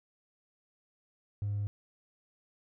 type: tone with hard clipping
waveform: sine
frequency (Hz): 102.3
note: G#2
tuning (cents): -26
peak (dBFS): -31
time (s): 1.42-1.67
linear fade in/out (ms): 0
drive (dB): 1
effects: none